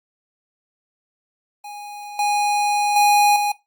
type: tone with level steps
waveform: square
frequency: 825 Hz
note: G#5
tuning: 12 cents flat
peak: -33 / -18 / -13 / -19 dBFS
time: 1.64-3.52 s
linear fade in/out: 5 ms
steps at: 2.19 / 2.96 / 3.36 s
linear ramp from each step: 2 ms
effects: noise-tail reverb RT60 0.2 s tail -18 dB re dry + Opus 32 kbps